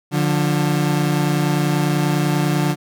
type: tone pair together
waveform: 30% pulse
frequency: 147.17 / 177.3 Hz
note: D3 / F3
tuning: +4 / +26 cents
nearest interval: minor third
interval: 322 cents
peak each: -15 / -18 dBFS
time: 0.11-2.76 s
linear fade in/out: 50 ms
effects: none